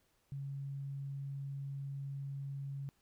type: tone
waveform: sine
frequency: 138.59 Hz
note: C#3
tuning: in tune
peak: -39 dBFS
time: 0.32-2.89 s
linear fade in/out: 0 ms
effects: pink hiss -75 dBFS RMS until 3.01 s